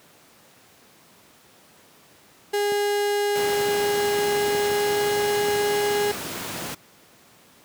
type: tone with pitch glide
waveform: 35% pulse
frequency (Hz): 410 to 412.4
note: G#4 to G#4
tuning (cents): -22 to -12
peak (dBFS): -19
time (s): 2.53-6.12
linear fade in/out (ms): 10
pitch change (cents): +10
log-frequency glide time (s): 3.77-5.07
type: clicks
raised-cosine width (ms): 2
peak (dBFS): -21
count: 8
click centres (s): 2.72 / 3.685 / 4.189 / 4.482 / 4.549 / 4.717 / 5.115 / 5.485
type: noise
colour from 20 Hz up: pink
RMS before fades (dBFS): -31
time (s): 3.35-6.75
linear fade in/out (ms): 10
effects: pink hiss -53 dBFS RMS until 7.64 s + high-pass 150 Hz 12 dB/octave